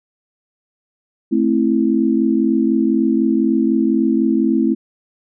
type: chord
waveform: sine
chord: A minor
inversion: none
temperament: just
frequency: 220 / 264 / 330 Hz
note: A3 / C4 / E4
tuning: 0 / +16 / +2 cents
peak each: -17 dBFS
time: 1.31-4.75 s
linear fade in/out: 20 ms
effects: none